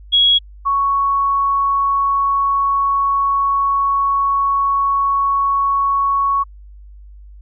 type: tone pair in turn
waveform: sine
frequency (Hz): 3322 / 1111.2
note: G#7 / C#6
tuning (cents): 0 / +4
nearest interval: octave + perfect fifth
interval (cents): 1896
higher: first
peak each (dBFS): -9 / -13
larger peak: first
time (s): 0.12-0.39 / 0.65-6.44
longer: second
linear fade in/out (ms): 20
effects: added 50 Hz sine -36 dBFS peak until 7.41 s